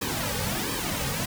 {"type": "noise with flanger", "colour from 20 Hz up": "pink", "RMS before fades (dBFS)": -29, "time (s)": [0.01, 1.26], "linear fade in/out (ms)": 10, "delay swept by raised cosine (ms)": [1.4, 3], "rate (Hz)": 1.4, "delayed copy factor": -0.85, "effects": []}